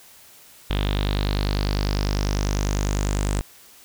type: tone with low-pass filter sweep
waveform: sawtooth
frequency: 50 Hz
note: G1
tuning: 35 cents sharp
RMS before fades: -23 dBFS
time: 0.7-3.41 s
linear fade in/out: 0 ms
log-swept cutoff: 3400 to 8000 Hz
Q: 5
effects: white hiss -49 dBFS RMS until 3.84 s